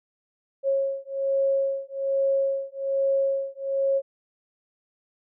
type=beating tone pair; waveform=sine; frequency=545 / 546.2 Hz; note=C#5 / C#5; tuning=-29 / -26 cents; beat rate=1.2 Hz; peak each=-25 dBFS; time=0.63-4.02 s; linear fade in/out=50 ms; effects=none